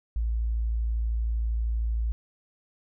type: tone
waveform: sine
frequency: 56.4 Hz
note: A1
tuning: 44 cents sharp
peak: -24 dBFS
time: 0.16-2.12 s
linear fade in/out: 0 ms
effects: none